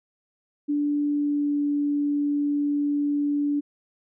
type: tone with pitch glide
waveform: sine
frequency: 291.7 to 289.7 Hz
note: D4 to D4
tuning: -12 to -24 cents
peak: -21 dBFS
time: 0.68-3.61 s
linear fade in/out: 20 ms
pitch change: -12 cents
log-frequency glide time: 1.07-1.64 s
effects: none